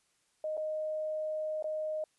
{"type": "tone with dropouts", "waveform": "sine", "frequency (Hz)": 620, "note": "D#5", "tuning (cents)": -6, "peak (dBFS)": -32, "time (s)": [0.44, 2.04], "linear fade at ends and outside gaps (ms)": 2, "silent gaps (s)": [[0.57, 0.576], [1.625, 1.642]], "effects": ["white hiss -73 dBFS RMS until 2.18 s", "resampled to 24000 Hz"]}